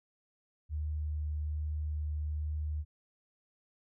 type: tone with vibrato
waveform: sine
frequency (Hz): 75.8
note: D#2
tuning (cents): -45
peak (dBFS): -32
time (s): 0.69-2.85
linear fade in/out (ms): 50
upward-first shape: triangle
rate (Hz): 1.2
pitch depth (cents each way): 9
effects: none